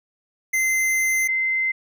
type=tone pair in turn; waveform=square / sine; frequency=2071 / 2071 Hz; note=C7 / C7; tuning=-18 / -18 cents; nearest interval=unison; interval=0 cents; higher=neither; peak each=-19 dBFS; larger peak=neither; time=0.53-1.28 / 1.28-1.72 s; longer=first; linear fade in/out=10 ms; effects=none